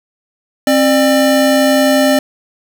square tone pair together, 266.4 / 598 Hz, C4 / D5, +31 / +31 cents, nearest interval octave + major second, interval 1400 cents, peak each -12 dBFS, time 0.67-2.19 s, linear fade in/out 2 ms, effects none

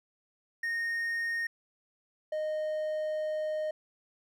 triangle tone pair in turn, 1850 / 617.4 Hz, A#6 / D#5, -14 / -14 cents, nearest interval octave + perfect fifth, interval 1900 cents, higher first, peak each -28 dBFS, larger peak neither, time 0.63-1.47 / 2.32-3.71 s, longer second, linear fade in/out 5 ms, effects none

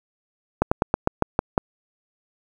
slowing click train, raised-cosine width 1 ms, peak -3 dBFS, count 8, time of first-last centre 0.62-1.578 s, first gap 95 ms, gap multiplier 1.12, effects 7-bit

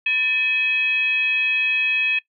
sine tone with frequency modulation, 2537 Hz, D#7, 33 cents sharp, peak -17 dBFS, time 0.06-2.19 s, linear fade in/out 5 ms, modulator 758 Hz, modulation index 0.49, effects noise-tail reverb RT60 0.1 s tail -20 dB re dry

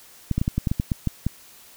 clicks, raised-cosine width 5 ms, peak -9 dBFS, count 11, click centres 0.313 / 0.38 / 0.415 / 0.479 / 0.58 / 0.672 / 0.715 / 0.799 / 0.918 / 1.073 / 1.266 s, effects white hiss -49 dBFS RMS until 1.76 s

